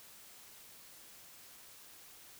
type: silence
effects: white hiss -56 dBFS RMS until 2.39 s

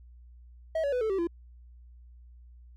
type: tone with pitch steps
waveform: triangle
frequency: 642 / 565.4 / 497.9 / 438.5 / 386.2 / 340.1 Hz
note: E5 / C#5 / B4 / A4 / G4 / F4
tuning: -46 / +34 / +14 / -6 / -26 / -46 cents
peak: -24 dBFS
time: 0.75-1.272 s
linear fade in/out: 5 ms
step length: 87 ms
effects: added 60 Hz sine -49 dBFS peak until 2.76 s

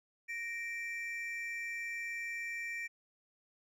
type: tone pair together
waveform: triangle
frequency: 1859.6 / 2343 Hz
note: A#6 / D7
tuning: -5 / -5 cents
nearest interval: major third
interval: 400 cents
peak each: -40 / -38 dBFS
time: 0.28-2.88 s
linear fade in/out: 20 ms
effects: none

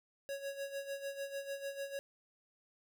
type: tone with tremolo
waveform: square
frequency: 554.4 Hz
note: C#5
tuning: in tune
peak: -38 dBFS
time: 0.29-1.99 s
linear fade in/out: 0 ms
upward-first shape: sine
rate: 6.7 Hz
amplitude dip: 70%
effects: none

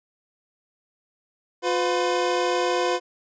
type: tone pair together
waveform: 25% pulse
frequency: 356.1 / 504 Hz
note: F4 / B4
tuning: +34 / +35 cents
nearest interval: tritone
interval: 601 cents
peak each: -20 dBFS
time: 1.62-3 s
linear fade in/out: 50 ms
effects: resampled to 16000 Hz

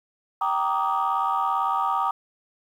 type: chord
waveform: sine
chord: Eb major seventh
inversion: first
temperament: just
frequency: 777.8 / 933.4 / 1166.7 / 1244.5 Hz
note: G5 / Bb5 / D6 / Eb6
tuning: -14 / +2 / -12 / 0 cents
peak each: -26 dBFS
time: 0.41-2.11 s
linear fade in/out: 5 ms
effects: tanh soft clip ceiling -14 dBFS + 9-bit

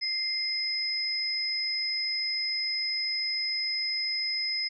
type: tone pair together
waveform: sine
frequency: 2093 / 5080 Hz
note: C7 / D#8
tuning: 0 / +35 cents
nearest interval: octave + minor third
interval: 1535 cents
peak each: -34 / -28 dBFS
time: 0.01-4.69 s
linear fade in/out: 20 ms
effects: none

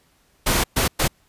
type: noise bursts at uneven times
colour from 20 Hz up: pink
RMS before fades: -19 dBFS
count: 3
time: 0.46-0.64 / 0.76-0.88 / 0.99-1.08 s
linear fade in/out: 10 ms
effects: pink hiss -61 dBFS RMS until 1.28 s + resampled to 32000 Hz

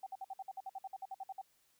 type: tone bursts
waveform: sine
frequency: 772 Hz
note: G5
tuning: 27 cents flat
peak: -40 dBFS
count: 16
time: 0.03-1.415 s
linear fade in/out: 5 ms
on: 35 ms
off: 55 ms
effects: white hiss -73 dBFS RMS until 1.79 s

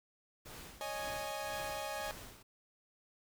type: noise with tremolo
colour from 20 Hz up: pink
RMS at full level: -49 dBFS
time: 0.45-2.43 s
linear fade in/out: 10 ms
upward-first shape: sine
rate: 1.9 Hz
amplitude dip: 70%
type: chord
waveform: sawtooth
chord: C# suspended second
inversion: none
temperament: equal with one note detuned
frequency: 554.4 / 619 / 830.6 Hz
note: C#5 / D#5 / G#5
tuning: 0 / -9 / 0 cents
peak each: -41 / -39 / -38 dBFS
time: 0.81-2.11 s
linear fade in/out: 0 ms
effects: none

